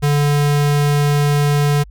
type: tone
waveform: square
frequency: 145.4 Hz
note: D3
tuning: 17 cents flat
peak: -13 dBFS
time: 0.02-1.84 s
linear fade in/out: 20 ms
effects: added 50 Hz sine -36 dBFS peak until 1.9 s